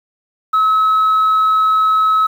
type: tone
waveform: sine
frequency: 1288 Hz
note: E6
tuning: 41 cents flat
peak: -8 dBFS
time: 0.53-2.27 s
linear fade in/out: 10 ms
effects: tanh soft clip ceiling -8 dBFS + 7-bit